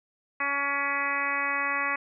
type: harmonic tone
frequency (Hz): 281.3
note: C#4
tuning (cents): +26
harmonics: 1 / 2 / 3 / 4 / 5 / 6 / 7 / 8 / 9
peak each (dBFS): -42 / -40 / -38 / -31 / -36 / -34 / -30 / -35 / -35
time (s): 0.4-1.96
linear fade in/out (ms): 5
effects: none